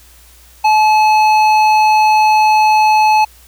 sine tone with hard clipping, 860 Hz, A5, 40 cents flat, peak -9 dBFS, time 0.64-3.25 s, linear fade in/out 10 ms, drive 10 dB, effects added 60 Hz sine -44 dBFS peak until 3.47 s + white hiss -45 dBFS RMS until 3.47 s

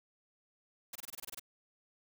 white noise bursts, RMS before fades -44 dBFS, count 10, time 0.93-1.396 s, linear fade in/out 5 ms, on 25 ms, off 24 ms, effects none

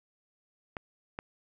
clicks, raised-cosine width 0.5 ms, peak -21 dBFS, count 2, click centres 0.768 / 1.189 s, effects none

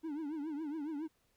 triangle tone with vibrato, 303.3 Hz, D#4, 44 cents flat, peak -35 dBFS, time 0.03-1.08 s, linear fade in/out 20 ms, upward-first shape triangle, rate 7.2 Hz, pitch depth 160 cents each way, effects pink hiss -75 dBFS RMS until 1.36 s

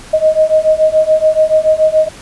sine beating tone pair, 622.3 / 629.3 Hz, D#5 / D#5, 0 / +19 cents, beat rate 7 Hz, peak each -11 / -10 dBFS, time 0.13-2.09 s, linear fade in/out 10 ms, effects pink hiss -35 dBFS RMS until 2.21 s + resampled to 24000 Hz

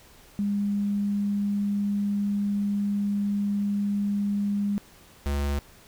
sine / square tone pair in turn, 203 / 71.05 Hz, G#3 / C#2, -39 / +43 cents, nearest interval octave + tritone, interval 1818 cents, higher first, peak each -23 / -25 dBFS, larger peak first, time 0.39-4.78 / 5.26-5.59 s, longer first, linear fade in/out 0 ms, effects pink hiss -53 dBFS RMS until 5.87 s

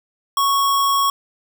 sine tone with sample-and-hold, 1108.7 Hz, C#6, in tune, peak -14 dBFS, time 0.37-1.1 s, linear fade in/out 2 ms, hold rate 4410 Hz, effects none

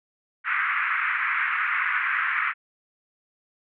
pink band-pass noise, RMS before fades -25 dBFS, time 0.44-2.54 s, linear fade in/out 50 ms, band 1200 to 2300 Hz, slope 48 dB/octave, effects none

